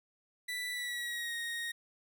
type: tone with pitch glide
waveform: 30% pulse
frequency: 1975.5 to 1867.9 Hz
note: B6 to A#6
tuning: 0 to +3 cents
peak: -33 dBFS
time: 0.48-1.72 s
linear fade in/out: 10 ms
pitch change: -97 cents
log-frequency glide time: 0.71-1.35 s
effects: none